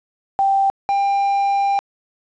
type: tone pair in turn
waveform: sine / triangle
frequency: 784 / 795.9 Hz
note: G5 / G5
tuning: 0 / +26 cents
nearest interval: unison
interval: 26 cents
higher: second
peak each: -13 dBFS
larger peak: neither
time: 0.39-0.7 / 0.89-1.79 s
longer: second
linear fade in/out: 0 ms
effects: resampled to 16000 Hz + 8-bit